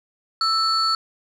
sine tone pair together, 1318.5 / 4435 Hz, E6 / C#8, 0 / 0 cents, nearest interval octave + major sixth, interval 2100 cents, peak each -19 dBFS, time 0.41-0.95 s, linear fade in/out 2 ms, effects tanh soft clip ceiling -13 dBFS

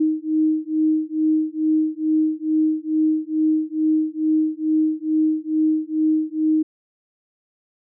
sine beating tone pair, 311.1 / 313.4 Hz, D#4 / D#4, 0 / +13 cents, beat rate 2.3 Hz, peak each -20 dBFS, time 0-6.63 s, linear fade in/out 10 ms, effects none

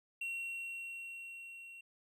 triangle tone with level ramp, 2734 Hz, F7, 37 cents flat, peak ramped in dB -35 to -48 dBFS, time 0.21-1.81 s, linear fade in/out 5 ms, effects none

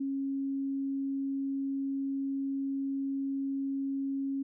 sine tone, 273.4 Hz, C#4, 24 cents flat, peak -30 dBFS, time 0-4.43 s, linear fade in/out 10 ms, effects none

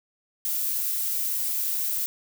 violet noise, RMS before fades -27 dBFS, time 0.45-2.06 s, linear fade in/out 0 ms, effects none

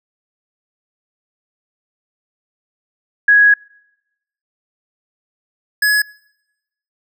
sine / square tone pair in turn, 1664 / 1687.2 Hz, G#6 / G#6, +3 / +27 cents, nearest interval unison, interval 24 cents, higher second, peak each -6 / -12 dBFS, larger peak first, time 3.28-3.54 / 5.82-6.02 s, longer first, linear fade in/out 5 ms, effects noise-tail reverb RT60 0.9 s tail -25 dB re dry

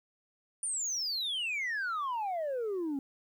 sine exponential sweep, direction down, 9490 to 265.7 Hz, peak -29 dBFS, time 0.63-2.99 s, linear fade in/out 2 ms, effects tanh soft clip ceiling -30 dBFS + 11-bit

